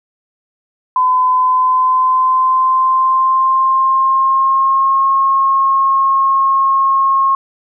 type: tone with pitch glide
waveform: sine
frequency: 1015 to 1081.6 Hz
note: B5 to C#6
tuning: +47 to -43 cents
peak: -9 dBFS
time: 0.96-7.35 s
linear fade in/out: 2 ms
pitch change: +110 cents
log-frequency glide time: 1.31-5.08 s
effects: none